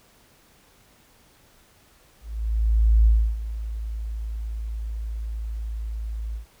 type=tone with ADSR envelope; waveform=sine; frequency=55 Hz; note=A1; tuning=in tune; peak=-12 dBFS; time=2.21-6.46 s; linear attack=850 ms; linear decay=300 ms; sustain=-15 dB; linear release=110 ms; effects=pink hiss -57 dBFS RMS until 6.6 s